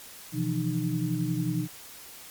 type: tone cluster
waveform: sine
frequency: 127.4 / 161.6 / 172.7 / 305.9 Hz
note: C3 / E3 / F3 / D#4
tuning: -46 / -34 / -19 / -29 cents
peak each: -31 dBFS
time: 0.32-1.68 s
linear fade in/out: 50 ms
effects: white hiss -46 dBFS RMS until 2.3 s + MP3 96 kbps